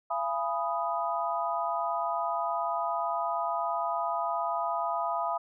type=chord; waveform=sine; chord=F half-diminished seventh; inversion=none; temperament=equal with one note detuned; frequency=681.7 / 830.6 / 987.8 / 1244.5 Hz; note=F5 / Ab5 / Cb6 / Eb6; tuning=-42 / 0 / 0 / 0 cents; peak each=-32 / -35 / -33 / -33 dBFS; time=0.1-5.38 s; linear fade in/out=10 ms; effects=none